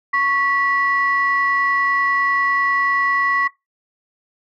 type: tone pair together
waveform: sine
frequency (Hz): 1108.7 / 1951.7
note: C#6 / B6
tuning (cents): 0 / -21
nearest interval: minor seventh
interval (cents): 979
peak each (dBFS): -17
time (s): 0.13-3.48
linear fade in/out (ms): 10
effects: noise-tail reverb RT60 0.2 s tail -21 dB re dry + tanh soft clip ceiling -8 dBFS